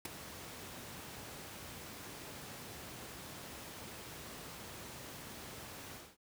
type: noise with ADSR envelope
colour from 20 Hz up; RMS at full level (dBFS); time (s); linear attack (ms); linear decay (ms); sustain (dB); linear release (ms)
pink; -35; 0.05-6.17; 6; 8; -13; 240
effects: high-pass 80 Hz 12 dB/octave